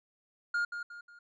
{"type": "tone with echo", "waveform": "triangle", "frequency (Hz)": 1417, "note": "F6", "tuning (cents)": 25, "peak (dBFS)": -26, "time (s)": [0.54, 0.65], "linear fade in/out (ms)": 5, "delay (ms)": 180, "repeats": 3, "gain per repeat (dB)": -8, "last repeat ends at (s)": 1.19, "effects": ["resampled to 16000 Hz"]}